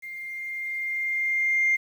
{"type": "tone with level ramp", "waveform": "sine", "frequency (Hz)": 2108, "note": "C7", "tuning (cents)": 12, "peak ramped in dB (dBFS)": [-35, -17], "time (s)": [0.02, 1.77], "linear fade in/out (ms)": 20, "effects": ["tanh soft clip ceiling -15 dBFS", "9-bit"]}